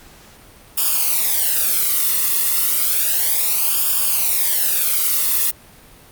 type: noise with flanger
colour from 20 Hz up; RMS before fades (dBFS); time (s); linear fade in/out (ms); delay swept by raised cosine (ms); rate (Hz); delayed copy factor
blue; -17; 0.77-5.51; 10; 0.49 to 1.3; 0.32; -0.85
effects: pink hiss -45 dBFS RMS until 6.11 s + Opus 48 kbps